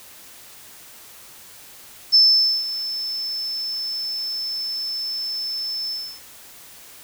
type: tone with ADSR envelope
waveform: sine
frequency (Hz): 5274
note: E8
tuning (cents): 0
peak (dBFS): -9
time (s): 2.12-6.21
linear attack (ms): 25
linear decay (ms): 490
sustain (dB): -15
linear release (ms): 300
effects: white hiss -44 dBFS RMS until 7.03 s